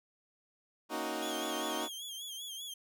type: chord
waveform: 15% pulse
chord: D# minor seventh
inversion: second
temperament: equal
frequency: 233.1 / 277.2 / 311.1 / 370 Hz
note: A#3 / C#4 / D#4 / F#4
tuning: 0 / 0 / 0 / 0 cents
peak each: -36 / -36 / -32 / -34 dBFS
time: 0.89-1.89 s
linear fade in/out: 50 ms
type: tone with vibrato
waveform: sawtooth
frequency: 3274 Hz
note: G#7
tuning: 25 cents flat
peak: -38 dBFS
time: 1.22-2.74 s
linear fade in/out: 5 ms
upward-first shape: sine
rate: 5.1 Hz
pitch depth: 79 cents each way
effects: none